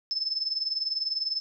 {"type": "tone with tremolo", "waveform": "sine", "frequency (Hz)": 5250, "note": "E8", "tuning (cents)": -8, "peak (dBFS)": -23, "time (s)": [0.11, 1.4], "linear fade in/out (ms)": 0, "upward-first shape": "triangle", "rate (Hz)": 20, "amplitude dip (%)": 85, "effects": []}